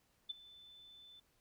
sine tone with ADSR envelope, 3520 Hz, A7, in tune, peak -36 dBFS, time 0.29-1.2 s, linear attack 13 ms, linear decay 17 ms, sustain -20 dB, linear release 7 ms, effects pink hiss -75 dBFS RMS until 1.4 s

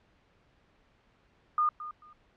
sine tone with echo, 1220 Hz, D#6, 34 cents flat, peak -23 dBFS, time 1.58-1.69 s, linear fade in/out 2 ms, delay 220 ms, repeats 2, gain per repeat -14 dB, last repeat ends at 2.13 s, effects pink hiss -66 dBFS RMS until 2.36 s + low-pass 3000 Hz 12 dB/octave

